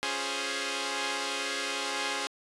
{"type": "chord", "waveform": "5% pulse", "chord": "Db major seventh", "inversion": "none", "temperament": "equal", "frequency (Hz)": [277.2, 349.2, 415.3, 523.3], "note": ["Db4", "F4", "Ab4", "C5"], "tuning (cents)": [0, 0, 0, 0], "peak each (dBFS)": [-25, -29, -23, -24], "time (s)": [0.03, 2.27], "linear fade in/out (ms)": 0, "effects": ["resampled to 24000 Hz"]}